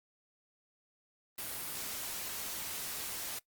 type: noise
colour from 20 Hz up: white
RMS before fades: -40 dBFS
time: 1.38-3.39 s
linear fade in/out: 5 ms
effects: noise-tail reverb RT60 0.1 s tail -20 dB re dry + Opus 32 kbps